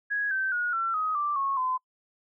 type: tone with pitch steps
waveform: sine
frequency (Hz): 1661.2 / 1550 / 1446.2 / 1349.3 / 1259 / 1174.6 / 1096 / 1022.6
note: G#6 / G6 / F#6 / E6 / D#6 / D6 / C#6 / C6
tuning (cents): 0 / -20 / -40 / +40 / +20 / 0 / -20 / -40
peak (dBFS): -25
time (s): 0.1-1.78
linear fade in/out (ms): 20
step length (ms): 210
effects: noise-tail reverb RT60 0.1 s tail -25 dB re dry